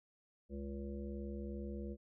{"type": "harmonic tone with a mistuned harmonic", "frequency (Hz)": 69.3, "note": "C#2", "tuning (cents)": 0, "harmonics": [1, 3, 5, 7, 8], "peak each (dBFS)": [-44, -45, -49, -51, -56], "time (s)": [0.49, 1.97], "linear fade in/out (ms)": 50, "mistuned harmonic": 8, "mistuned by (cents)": 41, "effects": []}